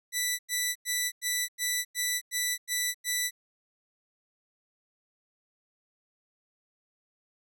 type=tone bursts; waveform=10% pulse; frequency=1975.5 Hz; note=B6; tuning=in tune; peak=-18 dBFS; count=9; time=0.12-3.31 s; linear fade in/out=50 ms; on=270 ms; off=95 ms; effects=none